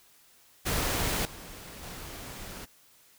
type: noise with level steps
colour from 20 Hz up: pink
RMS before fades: -29 / -45 / -42 dBFS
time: 0.65-2.66 s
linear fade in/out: 20 ms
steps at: 1.25 / 1.83 s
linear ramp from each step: 2 ms
effects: white hiss -60 dBFS RMS until 3.18 s